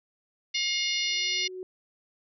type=harmonic tone; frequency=714 Hz; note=F5; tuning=38 cents sharp; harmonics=3 / 4 / 5 / 6 / 7 / 8; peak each=-31 / -32 / -33 / -34 / -34 / -35 dBFS; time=0.54-1.48 s; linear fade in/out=10 ms
type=tone with exponential growth; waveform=sine; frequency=370 Hz; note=F#4; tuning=in tune; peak=-33 dBFS; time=0.75-1.63 s; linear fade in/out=1 ms; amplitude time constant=190 ms
effects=none